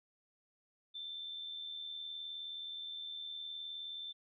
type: tone with amplitude modulation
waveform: sine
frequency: 3550 Hz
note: A7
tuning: 15 cents sharp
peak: -40 dBFS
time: 0.94-4.13 s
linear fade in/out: 20 ms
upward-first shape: sine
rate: 79.3 Hz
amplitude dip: 40%
effects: none